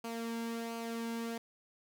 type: tone with flanger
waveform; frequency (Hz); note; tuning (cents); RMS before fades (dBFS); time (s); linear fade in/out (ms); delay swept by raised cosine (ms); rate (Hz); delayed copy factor
sawtooth; 230.3; A#3; -21; -39; 0.04-1.38; 5; 0.54 to 1.64; 1.4; -0.5
effects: none